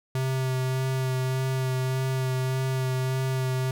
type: tone with vibrato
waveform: square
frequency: 130.5 Hz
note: C3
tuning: 4 cents flat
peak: -25 dBFS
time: 0.15-3.71 s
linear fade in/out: 2 ms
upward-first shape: sine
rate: 1.7 Hz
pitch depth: 15 cents each way
effects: none